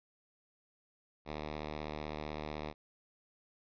5% pulse tone, 75.9 Hz, D#2, 42 cents flat, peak -28 dBFS, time 1.25-2.74 s, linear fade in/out 50 ms, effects resampled to 11025 Hz

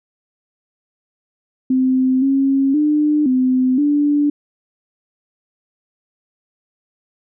sine tone with pitch steps, 259.1 / 271.9 / 299.8 / 256.4 / 291.7 Hz, C4 / C#4 / D4 / C4 / D4, -17 / -33 / +36 / -35 / -12 cents, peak -12 dBFS, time 1.7-4.3 s, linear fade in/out 5 ms, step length 520 ms, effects none

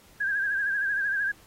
sine tone with vibrato, 1616 Hz, G#6, 48 cents flat, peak -24 dBFS, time 0.2-1.32 s, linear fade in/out 10 ms, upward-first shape sine, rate 13 Hz, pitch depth 66 cents each way, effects pink hiss -56 dBFS RMS until 1.46 s + AAC 48 kbps

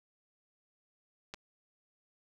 clicks, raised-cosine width 0.2 ms, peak -24 / -30 dBFS, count 2, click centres 1.339 / 1.344 s, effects none

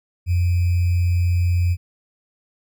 sine tone with sample-and-hold, 88 Hz, F2, 14 cents sharp, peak -15 dBFS, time 0.26-1.77 s, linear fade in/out 50 ms, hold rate 2450 Hz, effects none

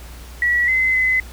sine tone with pitch steps, 1936 / 2049 / 2032 Hz, B6 / C7 / B6, -35 / -37 / +49 cents, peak -14 dBFS, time 0.42-1.2 s, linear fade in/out 2 ms, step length 260 ms, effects added 60 Hz sine -35 dBFS peak until 1.32 s + pink hiss -42 dBFS RMS until 1.32 s

